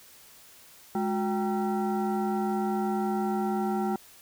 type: tone with frequency modulation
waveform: sine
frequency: 208.8 Hz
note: G#3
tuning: 10 cents sharp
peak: -25 dBFS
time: 0.95-3.96 s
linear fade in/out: 2 ms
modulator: 572 Hz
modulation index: 1.2
effects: white hiss -53 dBFS RMS until 4.21 s